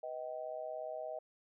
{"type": "tone with amplitude modulation", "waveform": "sine", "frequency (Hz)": 630, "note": "D#5", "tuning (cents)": 21, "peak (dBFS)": -35, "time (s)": [0.03, 1.19], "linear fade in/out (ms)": 5, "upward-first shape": "sine", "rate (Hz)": 137, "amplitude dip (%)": 95, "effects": []}